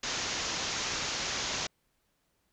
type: low-pass noise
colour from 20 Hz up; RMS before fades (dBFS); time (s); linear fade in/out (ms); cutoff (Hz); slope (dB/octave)
white; -34; 0.03-1.67; 5; 6900; 96
effects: pink hiss -75 dBFS RMS until 2.52 s